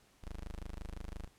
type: tone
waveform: 20% pulse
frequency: 25.82 Hz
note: G#0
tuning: 9 cents flat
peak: -37 dBFS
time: 0.23-1.28 s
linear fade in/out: 10 ms
effects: pink hiss -67 dBFS RMS until 1.38 s + low-pass 12000 Hz 12 dB/octave